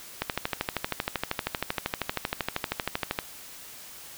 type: click train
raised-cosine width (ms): 0.3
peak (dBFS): -10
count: 39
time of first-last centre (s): 0.22-3.189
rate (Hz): 12.8
effects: white hiss -45 dBFS RMS until 4.17 s